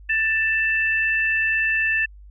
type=tone pair together; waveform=sine; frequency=1770 / 2652 Hz; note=A6 / E7; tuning=+10 / +10 cents; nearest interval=perfect fifth; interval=700 cents; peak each=-20 / -22 dBFS; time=0.09-2.06 s; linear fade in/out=10 ms; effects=added 50 Hz sine -41 dBFS peak until 2.3 s